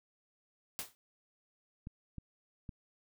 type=noise with exponential decay; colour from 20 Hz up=white; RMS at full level=-36 dBFS; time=0.79-0.95 s; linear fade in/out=0 ms; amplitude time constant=34 ms
type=clicks; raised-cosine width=5 ms; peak=-31 dBFS; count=3; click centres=1.871 / 2.183 / 2.692 s
effects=none